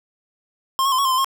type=tone with pitch steps; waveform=square; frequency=1063 / 1098 / 1033 / 1111 / 1048 / 1030 / 1075 Hz; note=C6 / C#6 / C6 / C#6 / C6 / C6 / C6; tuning=+27 / -17 / -22 / +4 / +2 / -28 / +47 cents; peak=-17 dBFS; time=0.79-1.245 s; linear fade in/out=0 ms; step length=65 ms; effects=none